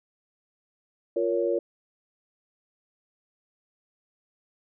sine chord, Bb minor, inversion second, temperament just, 349.6 / 466.2 / 559.4 Hz, F4 / Bb4 / Db5, +2 / 0 / +16 cents, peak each -27 dBFS, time 1.16-1.59 s, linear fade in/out 5 ms, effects none

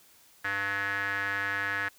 square tone with band-pass filter, 99.4 Hz, G2, 25 cents sharp, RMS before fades -31 dBFS, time 0.44-1.89 s, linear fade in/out 10 ms, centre 1700 Hz, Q 6.6, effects white hiss -59 dBFS RMS until 1.98 s

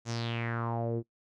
sawtooth tone with low-pass filter sweep, 116.54 Hz, A#2, in tune, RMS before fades -33 dBFS, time 0.05-1.03 s, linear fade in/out 50 ms, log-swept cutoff 6900 to 350 Hz, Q 4.5, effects noise-tail reverb RT60 0.1 s tail -20 dB re dry

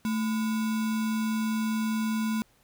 sine tone with sample-and-hold, 220 Hz, A3, in tune, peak -25 dBFS, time 0.05-2.42 s, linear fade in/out 0 ms, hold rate 1225 Hz, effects pink hiss -64 dBFS RMS until 2.63 s

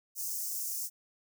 white high-pass noise, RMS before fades -36 dBFS, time 0.15-0.9 s, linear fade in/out 50 ms, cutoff 5400 Hz, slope 48 dB/octave, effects none

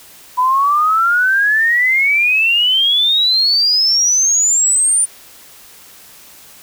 sine exponential sweep, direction up, 987.8 to 9340 Hz, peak -10 dBFS, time 0.37-5.06 s, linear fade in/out 20 ms, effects white hiss -41 dBFS RMS until 6.62 s

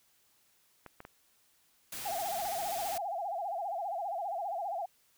clicks, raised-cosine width 0.5 ms, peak -31 dBFS, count 4, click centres 0.863 / 1.004 / 1.051 / 2.452 s
white noise, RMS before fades -41 dBFS, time 1.92-2.98 s, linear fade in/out 5 ms
sine tone with vibrato, 740 Hz, F#5, in tune, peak -33 dBFS, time 2.05-4.86 s, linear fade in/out 10 ms, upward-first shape sine, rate 15 Hz, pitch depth 190 cents each way
effects white hiss -69 dBFS RMS until 5.17 s

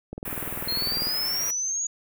click train, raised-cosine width 2 ms, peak -21 dBFS, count 20, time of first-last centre 0.13-1.071 s, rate 20.2 Hz
white band-stop noise, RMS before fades -33 dBFS, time 0.25-1.51 s, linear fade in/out 5 ms, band 2400 to 11000 Hz, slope 24 dB/octave
sine exponential sweep, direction up, 4186 to 6780 Hz, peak -25 dBFS, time 0.68-1.87 s, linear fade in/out 5 ms
effects none

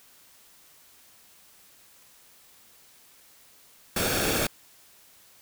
pink noise with comb filter, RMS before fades -26 dBFS, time 3.96-4.47 s, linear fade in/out 5 ms, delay 1 ms, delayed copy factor -0.55, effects white hiss -56 dBFS RMS until 5.41 s

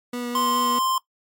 30% pulse tone with vibrato, 243 Hz, B3, 28 cents flat, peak -24 dBFS, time 0.13-0.79 s, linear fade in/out 5 ms, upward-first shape sine, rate 4.8 Hz, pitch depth 11 cents each way
square tone, 1046.5 Hz, C6, in tune, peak -21 dBFS, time 0.35-0.98 s, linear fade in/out 2 ms
effects noise-tail reverb RT60 0.1 s tail -19 dB re dry + MP3 96 kbps

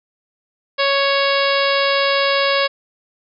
harmonic tone, 555 Hz, C#5, 2 cents sharp, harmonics 1 / 2 / 3 / 4 / 5 / 6 / 7 / 8 / 9, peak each -18 / -21 / -23 / -24 / -25 / -26 / -26 / -27 / -28 dBFS, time 0.78-2.68 s, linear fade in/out 20 ms, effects none

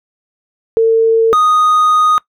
sine / triangle tone pair in turn, 451.1 / 1241.7 Hz, A4 / D#6, +43 / -4 cents, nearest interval octave + tritone, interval 1753 cents, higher second, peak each -6 dBFS, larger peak neither, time 0.77-1.33 / 1.33-2.18 s, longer second, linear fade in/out 0 ms, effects noise-tail reverb RT60 0.1 s tail -21 dB re dry

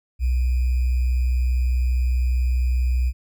sine tone with sample-and-hold, 62.4 Hz, B1, 19 cents sharp, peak -17 dBFS, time 0.19-3.13 s, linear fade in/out 50 ms, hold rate 2450 Hz, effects none

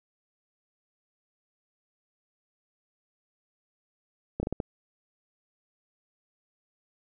slowing click train, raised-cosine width 2 ms, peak -16 dBFS, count 5, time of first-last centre 4.4-4.602 s, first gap 30 ms, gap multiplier 1.36, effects none

